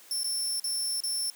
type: tone with dropouts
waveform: 20% pulse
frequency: 5380 Hz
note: E8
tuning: 34 cents sharp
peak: -23 dBFS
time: 0.11-1.3 s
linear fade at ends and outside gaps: 1 ms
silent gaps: 0.233-0.243 / 0.598-0.641 / 1.004-1.036 s
effects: white hiss -53 dBFS RMS until 1.35 s + high-pass 300 Hz 12 dB/octave